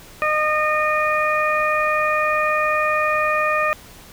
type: harmonic tone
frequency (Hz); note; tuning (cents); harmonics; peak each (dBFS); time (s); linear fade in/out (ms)
612; D#5; -29; 1 / 2 / 3 / 4; -22 / -20 / -24 / -24; 0.22-3.73; 0
effects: pink hiss -43 dBFS RMS until 4.12 s